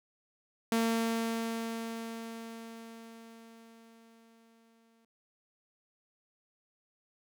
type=tone with exponential decay; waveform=sawtooth; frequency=227.8 Hz; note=A#3; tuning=40 cents flat; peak=-22 dBFS; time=0.72-5.05 s; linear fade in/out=2 ms; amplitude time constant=940 ms; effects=none